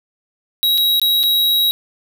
square tone with dropouts, 3844 Hz, B7, 48 cents flat, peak -13 dBFS, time 0.63-1.71 s, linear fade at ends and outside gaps 0 ms, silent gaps 0.776-0.78 / 0.997-1.016 / 1.231-1.236 s, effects none

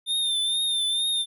square tone with vibrato, 3609 Hz, A7, 43 cents sharp, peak -23 dBFS, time 0.06-1.26 s, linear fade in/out 50 ms, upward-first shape triangle, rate 2.2 Hz, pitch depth 58 cents each way, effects none

